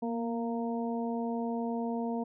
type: harmonic tone with a mistuned harmonic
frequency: 231.3 Hz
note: A#3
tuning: 13 cents flat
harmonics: 1 / 2 / 3 / 4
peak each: -32 / -37 / -39 / -42 dBFS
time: 0.02-2.24 s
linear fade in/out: 10 ms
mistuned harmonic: 1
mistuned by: +27 cents
effects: none